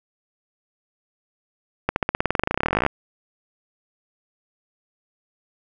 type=accelerating click train; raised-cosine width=0.5 ms; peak=-4 dBFS; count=29; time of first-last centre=1.89-2.864 s; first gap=71 ms; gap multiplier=0.94; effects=none